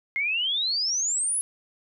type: exponential sweep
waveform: sine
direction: up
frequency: 2105 to 10670 Hz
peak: -23 dBFS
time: 0.16-1.41 s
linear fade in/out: 0 ms
effects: none